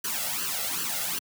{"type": "noise with flanger", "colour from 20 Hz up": "white", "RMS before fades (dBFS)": -30, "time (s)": [0.04, 1.19], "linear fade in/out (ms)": 5, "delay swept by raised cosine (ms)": [0.66, 1.52], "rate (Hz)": 2.6, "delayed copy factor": 0.8, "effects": ["high-pass 150 Hz 12 dB/octave"]}